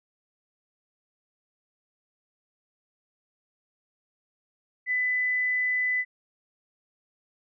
sine tone, 2000 Hz, B6, 21 cents sharp, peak -23 dBFS, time 4.86-6.05 s, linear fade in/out 50 ms, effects none

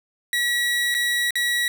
30% pulse tone with dropouts, 1927 Hz, B6, 43 cents flat, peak -17 dBFS, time 0.33-1.68 s, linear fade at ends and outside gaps 1 ms, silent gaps 0.943-0.948 / 1.307-1.355 s, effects none

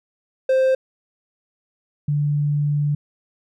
triangle / sine tone pair in turn, 524 / 146.45 Hz, C5 / D3, +2 / -5 cents, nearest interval octave + minor seventh, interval 2207 cents, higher first, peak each -12 / -17 dBFS, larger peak first, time 0.49-0.75 / 2.08-2.95 s, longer second, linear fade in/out 5 ms, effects none

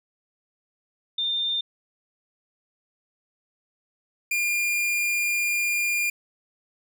sine / 45% pulse tone pair in turn, 3608 / 2408 Hz, A7 / D7, +43 / +43 cents, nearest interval perfect fifth, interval 700 cents, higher first, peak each -23 / -22 dBFS, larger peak second, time 1.18-1.61 / 4.31-6.1 s, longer second, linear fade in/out 5 ms, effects none

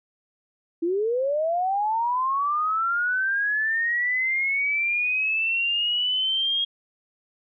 sine linear sweep, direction up, 323.7 to 3275 Hz, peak -21 dBFS, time 0.82-6.65 s, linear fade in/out 10 ms, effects none

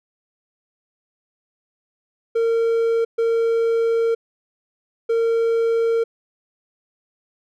triangle tone bursts at uneven times, 458.5 Hz, A#4, 29 cents flat, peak -14 dBFS, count 3, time 2.35-3.05 / 3.18-4.15 / 5.09-6.04 s, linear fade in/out 10 ms, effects none

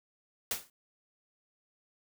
white noise with exponential decay, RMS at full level -29 dBFS, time 0.51-0.7 s, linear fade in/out 2 ms, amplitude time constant 40 ms, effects none

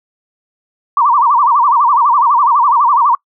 sine tone with vibrato, 1046.5 Hz, C6, in tune, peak -7 dBFS, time 0.97-3.15 s, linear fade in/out 2 ms, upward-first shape sine, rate 12 Hz, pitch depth 220 cents each way, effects noise-tail reverb RT60 0.1 s tail -26 dB re dry

